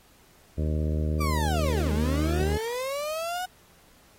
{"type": "harmonic tone", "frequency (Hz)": 77, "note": "D#2", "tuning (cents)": -17, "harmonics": [1, 2, 3, 4, 5, 6, 7, 8], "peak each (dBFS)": [-25, -31, -35, -37, -39, -41, -42, -43], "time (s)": [0.57, 2.58], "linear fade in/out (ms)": 20}
{"type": "linear two-way sweep", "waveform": "35% pulse", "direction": "down then up", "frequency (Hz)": [1192, 200, 744], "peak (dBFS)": -27, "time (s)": [1.2, 3.46], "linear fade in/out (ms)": 10, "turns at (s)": 1.92}
{"effects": ["pink hiss -58 dBFS RMS until 4.18 s", "AAC 48 kbps"]}